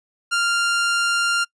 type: tone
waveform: sawtooth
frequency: 1394 Hz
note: F6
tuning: 4 cents flat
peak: -14 dBFS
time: 0.31-1.45 s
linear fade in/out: 20 ms
effects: noise-tail reverb RT60 0.1 s tail -26 dB re dry + resampled to 22050 Hz